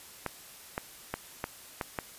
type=clicks; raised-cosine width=0.5 ms; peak=-16 dBFS; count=6; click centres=0.263 / 0.779 / 1.14 / 1.441 / 1.812 / 1.988 s; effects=white hiss -50 dBFS RMS until 2.18 s + resampled to 32000 Hz